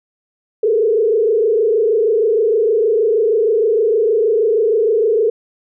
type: tone with frequency modulation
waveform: sine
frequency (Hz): 440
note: A4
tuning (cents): 0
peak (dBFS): -11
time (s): 0.63-5.3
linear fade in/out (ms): 5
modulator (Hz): 26.4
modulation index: 1.3
effects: none